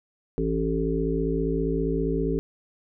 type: harmonic tone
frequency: 55 Hz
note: A1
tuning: in tune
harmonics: 1 / 3 / 5 / 7 / 8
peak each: -29 / -29 / -29 / -29 / -29 dBFS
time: 0.38-2.39 s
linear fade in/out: 0 ms
effects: none